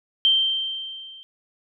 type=tone with level ramp; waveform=sine; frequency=3136 Hz; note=G7; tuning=in tune; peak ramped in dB=-13 to -41 dBFS; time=0.25-1.23 s; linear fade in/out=0 ms; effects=none